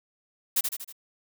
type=noise with echo; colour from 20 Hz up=blue; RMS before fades=-23 dBFS; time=0.56-0.61 s; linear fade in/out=10 ms; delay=79 ms; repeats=4; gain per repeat=-5 dB; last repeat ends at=0.926 s; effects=none